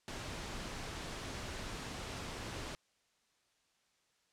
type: noise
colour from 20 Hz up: pink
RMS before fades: -43 dBFS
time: 0.08-2.75 s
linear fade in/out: 0 ms
effects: white hiss -75 dBFS RMS until 4.32 s + low-pass 7000 Hz 12 dB/octave